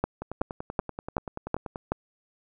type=two click trains; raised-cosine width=1 ms; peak=-10 / -20 dBFS; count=6 / 17; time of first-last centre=0.04-1.92 / 0.22-1.758 s; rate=2.66 / 10.4 Hz; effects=none